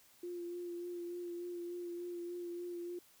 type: tone with vibrato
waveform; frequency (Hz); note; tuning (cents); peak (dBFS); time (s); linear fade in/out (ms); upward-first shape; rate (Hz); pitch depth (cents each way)
sine; 349.2; F4; 0; -40; 0.23-2.99; 5; sine; 3.4; 19
effects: white hiss -65 dBFS RMS until 3.2 s